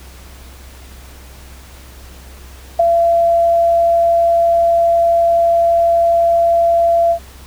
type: tone with ADSR envelope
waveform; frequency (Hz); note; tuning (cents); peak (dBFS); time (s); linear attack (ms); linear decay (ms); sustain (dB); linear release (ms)
sine; 678; E5; +49; -5; 2.79-7.19; 9; 10; -4; 80
effects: added 65 Hz sine -36 dBFS peak until 7.46 s + pink hiss -41 dBFS RMS until 7.46 s